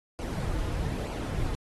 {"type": "noise with flanger", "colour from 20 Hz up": "brown", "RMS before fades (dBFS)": -31, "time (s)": [0.19, 1.55], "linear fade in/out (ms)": 0, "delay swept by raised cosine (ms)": [0.54, 5.34], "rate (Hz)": 1.1, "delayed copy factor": -0.55, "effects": ["AAC 32 kbps"]}